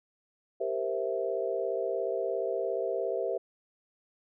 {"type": "chord", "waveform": "sine", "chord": "C dominant seventh", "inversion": "second", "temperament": "equal", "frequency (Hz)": [392, 466.2, 523.3, 659.3], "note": ["G4", "Bb4", "C5", "E5"], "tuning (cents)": [0, 0, 0, 0], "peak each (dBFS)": -34, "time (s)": [0.6, 3.38], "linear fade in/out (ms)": 10, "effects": []}